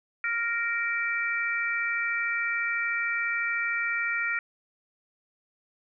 harmonic tone, 466.2 Hz, A#4, in tune, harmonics 3 / 4 / 5, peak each -30 / -30 / -30 dBFS, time 0.24-4.39 s, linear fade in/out 2 ms, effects none

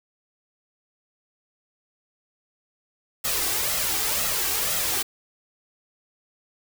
white noise with flanger, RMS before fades -25 dBFS, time 3.24-5.03 s, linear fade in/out 10 ms, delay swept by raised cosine 1.5 to 2.6 ms, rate 2 Hz, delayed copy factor +0.55, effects none

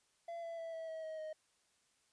triangle tone with pitch steps, 678 / 668.7 / 659.5 / 650.4 / 641.4 / 632.6 / 623.9 Hz, E5 / E5 / E5 / E5 / E5 / D#5 / D#5, +49 / +25 / +1 / -23 / -48 / +29 / +5 cents, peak -40 dBFS, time 0.28-1.33 s, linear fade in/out 5 ms, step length 150 ms, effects white hiss -75 dBFS RMS until 2.12 s + resampled to 22050 Hz

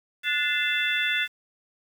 sine tone cluster, 1461 / 1749 / 2067 / 2666 / 3472 Hz, F#6 / A6 / C7 / E7 / A7, -22 / -11 / -22 / +19 / -24 cents, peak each -29 dBFS, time 0.23-1.28 s, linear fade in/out 50 ms, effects 8-bit

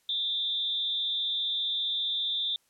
sine tone with amplitude modulation, 3580 Hz, A7, 29 cents sharp, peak -24 dBFS, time 0.09-2.56 s, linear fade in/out 2 ms, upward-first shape sine, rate 265 Hz, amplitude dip 70%, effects white hiss -69 dBFS RMS until 2.69 s + low-pass 12000 Hz 12 dB/octave

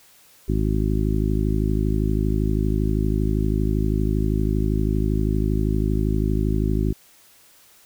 harmonic tone, 52.6 Hz, G#1, 23 cents sharp, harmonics 1 / 2 / 3 / 4 / 5 / 6 / 7, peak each -22 / -25 / -27 / -28 / -29 / -30 / -30 dBFS, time 0.48-6.93 s, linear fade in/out 10 ms, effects white hiss -53 dBFS RMS until 7.85 s

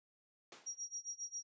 pink noise with exponential decay, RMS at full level -49 dBFS, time 0.52-0.81 s, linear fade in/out 2 ms, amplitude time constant 62 ms
sine tone with tremolo, 5690 Hz, F8, 31 cents sharp, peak -39 dBFS, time 0.66-1.43 s, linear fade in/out 10 ms, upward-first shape sine, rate 7.4 Hz, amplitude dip 95%
effects high-pass 400 Hz 12 dB/octave + resampled to 16000 Hz

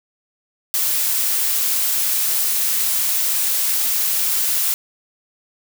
blue noise, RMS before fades -19 dBFS, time 0.74-4.74 s, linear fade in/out 0 ms, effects none

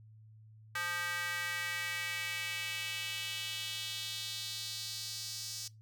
square tone with high-pass filter sweep, 174.61 Hz, F3, in tune, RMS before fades -39 dBFS, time 0.75-5.68 s, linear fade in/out 5 ms, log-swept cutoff 1500 to 5300 Hz, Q 2.6, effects noise-tail reverb RT60 0.2 s tail -21 dB re dry + added 109 Hz sine -54 dBFS peak until 5.81 s

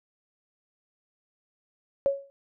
sine tone with exponential decay, 554.4 Hz, C#5, in tune, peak -17 dBFS, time 2.06-2.3 s, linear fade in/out 0 ms, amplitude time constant 52 ms, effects none

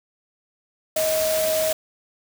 sine tone in noise, 631 Hz, D#5, 24 cents sharp, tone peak -20 dBFS, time 0.96-1.73 s, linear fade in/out 5 ms, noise white, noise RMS -27 dBFS, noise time 0.96-1.73 s, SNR +4 dB, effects none

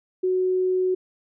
sine tone, 369.9 Hz, F#4, in tune, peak -19 dBFS, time 0.23-0.95 s, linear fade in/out 10 ms, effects none

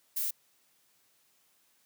violet noise, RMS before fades -32 dBFS, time 0.16-0.31 s, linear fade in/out 10 ms, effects white hiss -69 dBFS RMS until 1.85 s + high-pass 100 Hz 12 dB/octave

